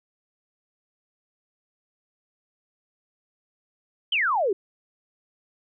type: exponential sweep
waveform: sine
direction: down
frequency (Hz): 3200 to 360.3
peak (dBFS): -20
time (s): 4.12-4.53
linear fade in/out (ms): 5
effects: none